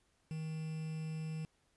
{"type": "tone with quantisation", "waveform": "triangle", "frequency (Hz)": 158, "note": "D#3", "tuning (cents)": 27, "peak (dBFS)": -36, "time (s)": [0.31, 1.45], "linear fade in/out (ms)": 0, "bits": 9, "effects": ["pink hiss -75 dBFS RMS until 1.76 s", "resampled to 24000 Hz"]}